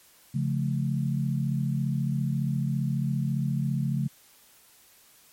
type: chord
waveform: sine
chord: Db augmented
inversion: none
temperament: just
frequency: 138.59 / 173.24 / 216.5 Hz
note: Db3 / F3 / A3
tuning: 0 / -14 / -28 cents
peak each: -26 / -31 / -31 dBFS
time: 0.34-4.08 s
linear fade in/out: 10 ms
effects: white hiss -57 dBFS RMS until 5.32 s + MP3 64 kbps